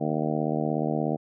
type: harmonic tone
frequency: 76.8 Hz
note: D#2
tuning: 22 cents flat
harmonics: 2 / 3 / 4 / 5 / 6 / 7 / 8 / 9 / 10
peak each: -30 / -30 / -31 / -36 / -33 / -38 / -34 / -34 / -37 dBFS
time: 0-1.17 s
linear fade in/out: 20 ms
effects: none